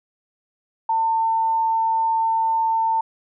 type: tone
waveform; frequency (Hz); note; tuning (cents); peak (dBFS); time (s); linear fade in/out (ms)
sine; 899; A5; +37; -17; 0.89-3.01; 5
effects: none